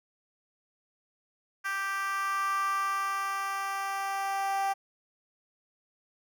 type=tone with high-pass filter sweep; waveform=10% pulse; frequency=392 Hz; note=G4; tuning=in tune; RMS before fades=-31 dBFS; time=1.64-4.74 s; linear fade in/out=20 ms; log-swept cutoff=1400 to 790 Hz; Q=5.8; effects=none